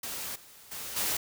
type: noise with level steps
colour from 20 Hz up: white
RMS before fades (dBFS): -37 / -53 / -39 / -30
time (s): 0.03-1.17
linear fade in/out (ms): 5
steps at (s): 0.35 / 0.71 / 0.96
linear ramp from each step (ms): 10
effects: none